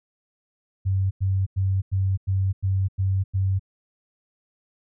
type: tone bursts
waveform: sine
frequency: 95.9 Hz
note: G2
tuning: 37 cents flat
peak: -19 dBFS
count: 8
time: 0.85-3.595 s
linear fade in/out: 20 ms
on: 260 ms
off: 95 ms
effects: none